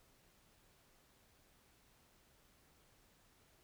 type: silence
effects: pink hiss -70 dBFS RMS until 3.63 s